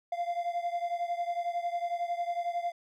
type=beating tone pair; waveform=triangle; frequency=691 / 702 Hz; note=F5 / F5; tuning=-19 / +9 cents; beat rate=11 Hz; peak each=-30 / -33 dBFS; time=0.12-2.72 s; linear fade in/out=5 ms; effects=none